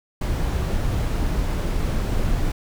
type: noise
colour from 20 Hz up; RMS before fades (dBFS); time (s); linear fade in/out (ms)
brown; -22; 0.21-2.52; 5
effects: none